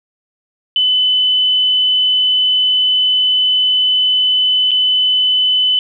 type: tone with dropouts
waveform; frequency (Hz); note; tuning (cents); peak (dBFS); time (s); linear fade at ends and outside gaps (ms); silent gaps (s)
sine; 3014; F#7; +31; -10; 0.76-5.79; 1; 4.709-4.715
effects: none